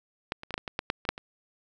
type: clicks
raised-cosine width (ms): 0.3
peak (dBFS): -13 / -24 / -21 / -12 / -17 / -18 / -12 / -9 / -21 / -7 / -23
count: 11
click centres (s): 0.321 / 0.434 / 0.507 / 0.541 / 0.579 / 0.678 / 0.791 / 0.901 / 1.052 / 1.09 / 1.179
effects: none